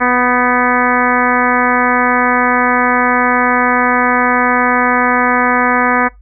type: harmonic tone with a mistuned harmonic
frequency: 247.2 Hz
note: B3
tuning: 2 cents sharp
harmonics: 1 / 2 / 3 / 4 / 5 / 6 / 7 / 8 / 9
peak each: -17 / -19 / -18 / -17 / -17 / -19 / -18 / -21 / -23 dBFS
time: 0-6.09 s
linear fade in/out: 20 ms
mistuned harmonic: 6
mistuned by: +36 cents
effects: noise-tail reverb RT60 0.2 s tail -23 dB re dry + added 50 Hz sine -38 dBFS peak until 6.21 s